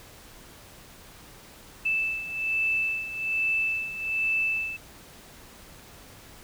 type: beating tone pair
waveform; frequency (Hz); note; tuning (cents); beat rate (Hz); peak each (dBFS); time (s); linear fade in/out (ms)
sine; 2637 / 2638.2; E7 / E7; 0 / +1; 1.2; -26 / -31; 1.85-4.77; 10
effects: pink hiss -49 dBFS RMS until 6.43 s